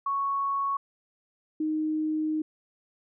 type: tone pair in turn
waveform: sine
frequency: 1108.7 / 310.4 Hz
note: C#6 / D#4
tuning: 0 / -4 cents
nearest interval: octave + minor seventh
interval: 2204 cents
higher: first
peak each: -25 dBFS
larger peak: neither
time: 0.06-0.77 / 1.6-2.42 s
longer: second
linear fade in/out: 5 ms
effects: none